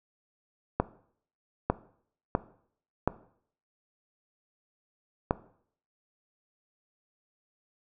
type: clicks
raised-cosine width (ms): 1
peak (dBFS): -9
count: 5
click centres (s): 0.8 / 1.7 / 2.351 / 3.076 / 5.309
effects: noise-tail reverb RT60 0.6 s tail -17 dB re dry